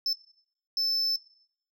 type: tone bursts at uneven times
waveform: sine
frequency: 5274 Hz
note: E8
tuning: in tune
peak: -22 dBFS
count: 2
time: 0.06-0.13 / 0.77-1.16 s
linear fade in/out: 2 ms
effects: noise-tail reverb RT60 0.6 s tail -18 dB re dry + tanh soft clip ceiling -24 dBFS